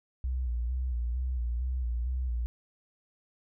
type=tone with vibrato; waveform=sine; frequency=61.3 Hz; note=B1; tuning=12 cents flat; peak=-28 dBFS; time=0.24-2.46 s; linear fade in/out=0 ms; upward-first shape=square; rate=2.2 Hz; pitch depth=61 cents each way; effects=none